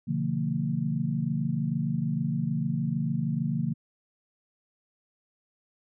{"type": "tone cluster", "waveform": "sine", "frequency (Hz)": [125.2, 147.6, 174.2, 227], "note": ["B2", "D3", "F3", "A#3"], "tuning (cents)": [24, 9, -4, -46], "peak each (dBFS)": [-35, -29, -31, -31], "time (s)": [0.07, 3.74], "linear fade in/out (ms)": 20, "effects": []}